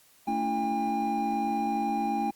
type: tone cluster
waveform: triangle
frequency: 221.6 / 284.3 / 333.5 / 805 Hz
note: A3 / C#4 / E4 / G5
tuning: +13 / +44 / +20 / +46 cents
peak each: -30 / -33 / -34 / -26 dBFS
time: 0.27-2.31 s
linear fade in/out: 10 ms
effects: white hiss -60 dBFS RMS until 2.35 s + Opus 48 kbps